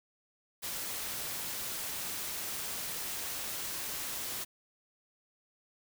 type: noise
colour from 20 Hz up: white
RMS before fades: -38 dBFS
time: 0.62-4.45 s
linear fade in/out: 20 ms
effects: none